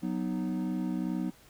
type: chord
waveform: triangle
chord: B major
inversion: second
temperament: equal with one note detuned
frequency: 185 / 246.9 / 309.7 Hz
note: F#3 / B3 / D#4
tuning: 0 / 0 / -8 cents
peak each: -31 / -32 / -33 dBFS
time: 0.02-1.31 s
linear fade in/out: 20 ms
effects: pink hiss -58 dBFS RMS until 1.49 s